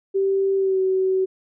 sine tone with pitch glide, 389.2 to 377.7 Hz, G4 to F#4, -12 to +36 cents, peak -17 dBFS, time 0.14-1.26 s, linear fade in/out 20 ms, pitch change -52 cents, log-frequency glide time 0.56-0.8 s, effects none

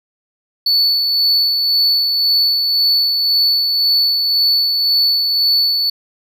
triangle tone with tremolo, 4459 Hz, C#8, 9 cents sharp, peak -9 dBFS, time 0.66-5.9 s, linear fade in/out 5 ms, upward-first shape sine, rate 1.9 Hz, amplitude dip 35%, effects none

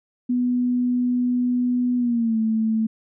sine tone with pitch glide, 246.9 to 221.2 Hz, B3 to A3, 0 to +9 cents, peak -18 dBFS, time 0.29-2.87 s, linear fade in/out 10 ms, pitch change -191 cents, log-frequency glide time 1.97-2.38 s, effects none

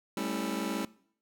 sawtooth chord, A dominant seventh, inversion third, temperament just, 198 / 220 / 275 / 330 Hz, G3 / A3 / C#4 / E4, +18 / 0 / -14 / +2 cents, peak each -33 dBFS, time 0.17-0.85 s, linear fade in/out 2 ms, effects noise-tail reverb RT60 0.6 s tail -22 dB re dry

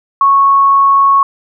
sine tone, 1104 Hz, C#6, 7 cents flat, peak -5 dBFS, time 0.21-1.23 s, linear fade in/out 2 ms, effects none

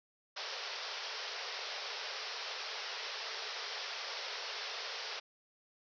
white band-pass noise, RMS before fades -42 dBFS, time 0.36-5.2 s, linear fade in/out 10 ms, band 400 to 5600 Hz, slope 96 dB/octave, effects none

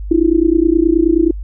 sine tone with amplitude modulation, 329.6 Hz, E4, in tune, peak -5 dBFS, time 0.11-1.31 s, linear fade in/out 5 ms, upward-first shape sine, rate 29.5 Hz, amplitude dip 95%, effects added 50 Hz sine -22 dBFS peak until 1.43 s

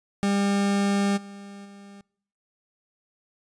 40% pulse tone with level steps, 200 Hz, G3, 35 cents sharp, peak -20 / -39 / -43 dBFS, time 0.23-2.01 s, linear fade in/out 0 ms, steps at 1.16 / 1.64 s, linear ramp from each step 20 ms, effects noise-tail reverb RT60 0.7 s tail -25 dB re dry + resampled to 22050 Hz

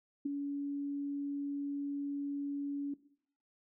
sine tone with ADSR envelope, 283.5 Hz, C#4, 39 cents sharp, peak -29 dBFS, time 0.25-2.94 s, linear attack 9 ms, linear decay 13 ms, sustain -5 dB, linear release 5 ms, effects noise-tail reverb RT60 0.6 s tail -17 dB re dry

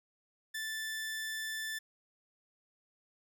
sawtooth tone, 1760 Hz, A6, in tune, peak -33 dBFS, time 0.54-1.79 s, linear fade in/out 10 ms, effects none

